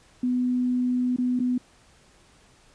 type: tone with dropouts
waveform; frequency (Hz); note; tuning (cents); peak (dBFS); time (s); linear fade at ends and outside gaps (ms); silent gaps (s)
sine; 249.2; B3; +16; -21; 0.23-1.58; 5; 1.163-1.184 / 1.393-1.4
effects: pink hiss -57 dBFS RMS until 2.74 s + resampled to 22050 Hz